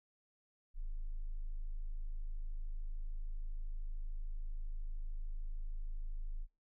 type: tone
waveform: sine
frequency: 26.53 Hz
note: G#0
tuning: 38 cents sharp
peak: -36 dBFS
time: 0.74-6.47 s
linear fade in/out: 50 ms
effects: noise-tail reverb RT60 0.3 s tail -23 dB re dry + tanh soft clip ceiling -33 dBFS